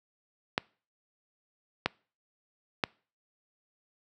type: clicks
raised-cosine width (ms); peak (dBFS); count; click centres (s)
0.3; -9; 3; 0.579 / 1.86 / 2.838
effects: noise-tail reverb RT60 0.4 s tail -25 dB re dry + high-pass 100 Hz 12 dB/octave